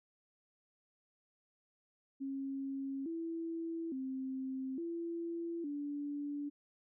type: tone with pitch steps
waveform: sine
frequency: 272 / 330.5 / 263.4 / 337.3 / 289 Hz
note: C#4 / E4 / C4 / E4 / D4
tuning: -33 / +5 / +12 / +40 / -28 cents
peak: -37 dBFS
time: 2.2-6.5 s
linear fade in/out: 20 ms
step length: 860 ms
effects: none